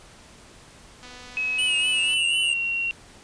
click train, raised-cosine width 0.2 ms, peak -27 dBFS, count 276, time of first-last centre 1.03-2.139 s, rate 248 Hz
sine tone with pitch glide, 2560 to 2744 Hz, D#7 to F7, +49 to -31 cents, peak -23 dBFS, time 1.37-2.91 s, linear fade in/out 0 ms, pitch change +120 cents, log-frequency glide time 1.8-2.31 s
square tone with vibrato, 2905 Hz, F#7, 32 cents flat, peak -23 dBFS, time 1.58-2.54 s, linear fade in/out 10 ms, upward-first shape triangle, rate 4 Hz, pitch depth 63 cents each way
effects pink hiss -49 dBFS RMS until 3.23 s + resampled to 22050 Hz

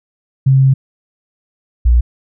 sine tone pair in turn, 133.9 / 59.65 Hz, C3 / A#1, +40 / +41 cents, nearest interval octave + major second, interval 1399 cents, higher first, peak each -6 dBFS, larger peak neither, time 0.46-0.74 / 1.85-2.01 s, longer first, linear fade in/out 10 ms, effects none

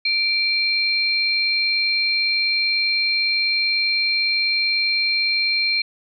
sine tone pair together, 2349 / 4185 Hz, D7 / C8, 0 / 0 cents, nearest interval minor seventh, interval 1000 cents, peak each -20 dBFS, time 0.05-5.82 s, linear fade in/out 5 ms, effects none

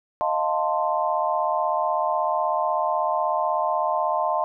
sine chord, F dominant seventh, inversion third, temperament equal with one note detuned, 622.3 / 698.5 / 888.2 / 1046.5 Hz, Eb5 / F5 / A5 / C6, 0 / 0 / +16 / 0 cents, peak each -26 dBFS, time 0.21-4.44 s, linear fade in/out 0 ms, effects none

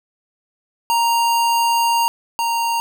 square tone pair in turn, 932.3 / 928.2 Hz, A#5 / A#5, 0 / -8 cents, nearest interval unison, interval 8 cents, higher first, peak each -15 / -18 dBFS, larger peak first, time 0.9-2.08 / 2.39-2.8 s, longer first, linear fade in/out 0 ms, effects none

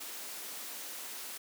white high-pass noise, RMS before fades -43 dBFS, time 0-1.38 s, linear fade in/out 10 ms, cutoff 220 Hz, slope 24 dB/octave, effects none

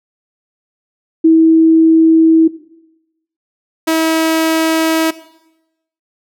sine / sawtooth tone pair in turn, 323.5 / 322.2 Hz, E4 / E4, -32 / -39 cents, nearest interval unison, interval 7 cents, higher first, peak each -4 / -7 dBFS, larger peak first, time 1.24-2.48 / 3.87-5.11 s, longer neither, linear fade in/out 10 ms, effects noise-tail reverb RT60 0.9 s tail -17 dB re dry

